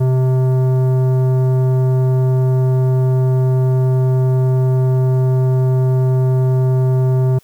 sine tone with tanh clipping, 129.3 Hz, C3, 20 cents flat, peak -13 dBFS, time 0-7.39 s, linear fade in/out 10 ms, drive 13 dB, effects white hiss -52 dBFS RMS until 7.43 s

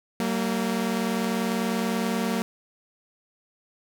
sawtooth tone pair together, 190 / 230.2 Hz, F#3 / A#3, +46 / -22 cents, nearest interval minor third, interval 332 cents, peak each -24 / -22 dBFS, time 0.2-2.42 s, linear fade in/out 0 ms, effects none

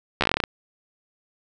slowing click train, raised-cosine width 0.3 ms, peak -4 dBFS, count 11, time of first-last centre 0.21-0.438 s, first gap 13 ms, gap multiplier 1.12, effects none

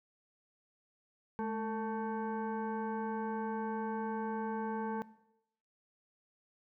sine tone with frequency modulation, 215.5 Hz, A3, 36 cents flat, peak -33 dBFS, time 1.39-5.02 s, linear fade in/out 0 ms, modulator 666 Hz, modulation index 1.2, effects noise-tail reverb RT60 0.8 s tail -19 dB re dry

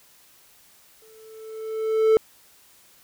triangle tone with exponential growth, 440.2 Hz, A4, 1 cent sharp, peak -10 dBFS, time 1.02-2.17 s, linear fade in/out 1 ms, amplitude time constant 250 ms, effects white hiss -55 dBFS RMS until 3.03 s

